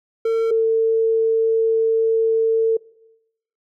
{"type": "tone pair in turn", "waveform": ["triangle", "sine"], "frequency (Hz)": [452.5, 449.1], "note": ["A4", "A4"], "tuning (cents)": [48, 35], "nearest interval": "unison", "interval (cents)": 13, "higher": "first", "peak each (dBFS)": -14, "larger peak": "neither", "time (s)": [[0.25, 0.51], [0.51, 2.77]], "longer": "second", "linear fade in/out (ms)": 5, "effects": ["noise-tail reverb RT60 0.9 s tail -23 dB re dry"]}